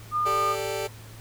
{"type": "tone", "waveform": "sine", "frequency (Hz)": 1215, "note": "D#6", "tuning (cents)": -42, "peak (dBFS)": -22, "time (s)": [0.11, 0.56], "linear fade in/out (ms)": 50}
{"type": "chord", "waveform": "sawtooth", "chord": "G suspended second", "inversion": "none", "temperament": "just", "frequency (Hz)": [392, 441, 588], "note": ["G4", "A4", "D5"], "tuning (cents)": [0, 4, 2], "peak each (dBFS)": -28, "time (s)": [0.25, 0.88], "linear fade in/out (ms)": 20}
{"effects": ["added 110 Hz sine -43 dBFS peak until 1.2 s", "pink hiss -48 dBFS RMS until 1.2 s"]}